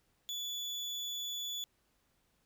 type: tone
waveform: 35% pulse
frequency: 3446 Hz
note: A7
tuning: 37 cents flat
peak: -35 dBFS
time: 0.29-1.64 s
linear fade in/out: 0 ms
effects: pink hiss -75 dBFS RMS until 2.45 s